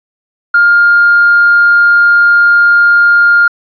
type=tone with hard clipping; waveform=triangle; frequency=1408 Hz; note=F6; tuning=14 cents sharp; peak=-4 dBFS; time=0.54-3.48 s; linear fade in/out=5 ms; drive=4 dB; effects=resampled to 11025 Hz